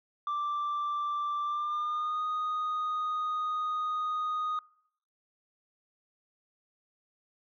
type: tone with pitch glide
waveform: sine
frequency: 1174.7 to 1241 Hz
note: D6 to D#6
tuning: 0 to -5 cents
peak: -27 dBFS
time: 0.27-4.59 s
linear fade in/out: 2 ms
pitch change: +95 cents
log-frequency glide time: 1.43-2.24 s
effects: noise-tail reverb RT60 0.7 s tail -24 dB re dry + tanh soft clip ceiling -28 dBFS